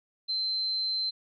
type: tone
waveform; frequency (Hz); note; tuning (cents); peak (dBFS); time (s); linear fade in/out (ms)
sine; 4100; C8; -36; -27; 0.28-1.11; 20
effects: none